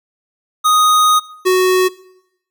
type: tone pair in turn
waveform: square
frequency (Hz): 1245 / 370.1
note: D#6 / F#4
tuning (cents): +1 / 0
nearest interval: octave + major sixth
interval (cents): 2101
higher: first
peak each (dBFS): -10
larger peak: neither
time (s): 0.64-1.2 / 1.45-1.89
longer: first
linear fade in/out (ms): 20
effects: noise-tail reverb RT60 0.8 s tail -20 dB re dry